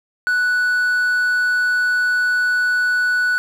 triangle tone with quantisation, 1480 Hz, F#6, in tune, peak -13 dBFS, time 0.27-3.38 s, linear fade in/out 0 ms, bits 7, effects none

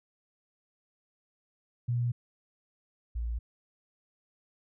sine tone pair in turn, 120.6 / 57.84 Hz, B2 / A#1, -41 / -13 cents, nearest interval octave + minor second, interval 1272 cents, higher first, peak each -26 / -30 dBFS, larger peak first, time 1.88-2.12 / 3.15-3.39 s, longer neither, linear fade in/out 10 ms, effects none

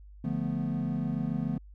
triangle chord, B half-diminished seventh, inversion first, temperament equal, 146.83 / 174.61 / 220 / 246.9 Hz, D3 / F3 / A3 / B3, 0 / 0 / 0 / 0 cents, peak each -32 dBFS, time 0.24-1.58 s, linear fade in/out 5 ms, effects added 50 Hz sine -47 dBFS peak until 1.74 s

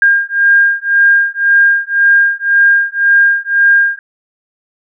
sine beating tone pair, 1609 / 1610.9 Hz, G6 / G6, +45 / +47 cents, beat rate 1.9 Hz, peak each -10 dBFS, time 0.02-3.99 s, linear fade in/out 2 ms, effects none

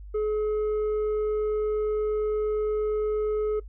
sine tone with tanh clipping, 425.7 Hz, G#4, 43 cents sharp, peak -24 dBFS, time 0.14-3.6 s, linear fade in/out 10 ms, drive 4 dB, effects noise-tail reverb RT60 0.1 s tail -21 dB re dry + added 50 Hz sine -39 dBFS peak until 3.68 s

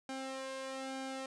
sawtooth tone with flanger, 265.5 Hz, C4, 25 cents sharp, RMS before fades -42 dBFS, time 0.09-1.26 s, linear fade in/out 2 ms, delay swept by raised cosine 1.3 to 1.83 ms, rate 1.1 Hz, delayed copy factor +0.75, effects resampled to 22050 Hz

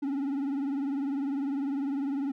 triangle tone with vibrato, 277.2 Hz, C#4, in tune, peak -26 dBFS, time 0.02-2.32 s, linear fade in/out 10 ms, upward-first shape triangle, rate 20 Hz, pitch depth 120 cents each way, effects none

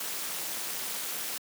white noise with amplitude modulation, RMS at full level -31 dBFS, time 0-1.38 s, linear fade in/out 5 ms, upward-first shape sine, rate 267 Hz, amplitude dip 90%, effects high-pass 200 Hz 12 dB/octave

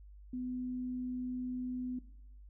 sine tone, 251.2 Hz, B3, 30 cents sharp, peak -36 dBFS, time 0.33-1.99 s, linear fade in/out 5 ms, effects noise-tail reverb RT60 0.8 s tail -17 dB re dry + added 50 Hz sine -51 dBFS peak until 2.49 s

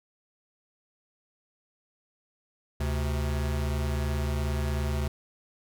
square tone pair together, 73.07 / 129.4 Hz, D2 / C3, -8 / -19 cents, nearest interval minor seventh, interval 989 cents, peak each -28 / -34 dBFS, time 2.8-5.08 s, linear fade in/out 5 ms, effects none

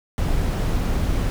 brown noise, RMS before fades -21 dBFS, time 0.18-1.3 s, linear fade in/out 0 ms, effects none

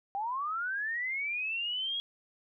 sine linear sweep, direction up, 770 to 3322 Hz, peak -31 dBFS, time 0.15-2 s, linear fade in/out 0 ms, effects none

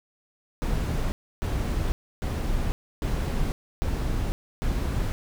brown noise bursts, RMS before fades -26 dBFS, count 6, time 0.62-5.12 s, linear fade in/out 0 ms, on 500 ms, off 300 ms, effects none

